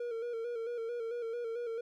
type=tone with vibrato; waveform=triangle; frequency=466.9 Hz; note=A#4; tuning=3 cents sharp; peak=-33 dBFS; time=0-1.81 s; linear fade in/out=5 ms; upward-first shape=square; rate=4.5 Hz; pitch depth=47 cents each way; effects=none